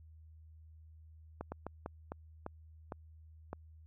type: slowing click train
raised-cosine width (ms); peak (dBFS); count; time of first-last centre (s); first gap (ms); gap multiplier
1; -26; 8; 1.41-3.53; 110; 1.33
effects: added 79 Hz sine -54 dBFS peak until 3.86 s